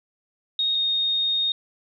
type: tone pair in turn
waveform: sine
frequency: 3729 / 3705 Hz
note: A#7 / A#7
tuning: 0 / -11 cents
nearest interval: unison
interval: 11 cents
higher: first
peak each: -20 / -20 dBFS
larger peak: neither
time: 0.59-0.75 / 0.75-1.52 s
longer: second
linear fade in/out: 2 ms
effects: none